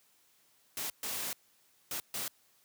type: noise bursts at uneven times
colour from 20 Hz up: white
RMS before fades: -37 dBFS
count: 4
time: 0.77-0.9 / 1.03-1.33 / 1.91-2 / 2.14-2.28 s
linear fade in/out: 2 ms
effects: white hiss -68 dBFS RMS until 2.64 s + high-pass 80 Hz 12 dB/octave